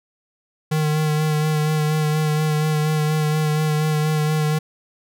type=tone with vibrato; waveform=square; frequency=153.5 Hz; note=D#3; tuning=23 cents flat; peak=-18 dBFS; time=0.71-4.59 s; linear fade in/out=10 ms; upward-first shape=sine; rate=4.2 Hz; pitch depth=24 cents each way; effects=none